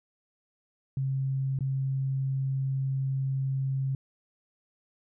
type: tone with dropouts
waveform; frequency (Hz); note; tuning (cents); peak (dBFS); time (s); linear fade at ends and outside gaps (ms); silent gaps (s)
sine; 134.4; C3; +47; -26; 0.97-3.95; 2; 1.589-1.607
effects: none